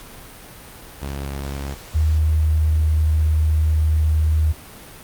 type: tone pair in turn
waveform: sawtooth / sine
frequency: 69.3 / 77.79 Hz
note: C#2 / D#2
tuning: 0 / 0 cents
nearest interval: major second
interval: 200 cents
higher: second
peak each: -22 / -14 dBFS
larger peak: second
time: 1.01-1.75 / 1.94-4.53 s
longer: second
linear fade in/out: 20 ms
effects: pink hiss -40 dBFS RMS until 5.03 s + Opus 48 kbps